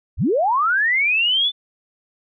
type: linear sweep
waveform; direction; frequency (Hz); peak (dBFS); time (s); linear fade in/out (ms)
sine; up; 34.65 to 3538; -15; 0.17-1.52; 50
effects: none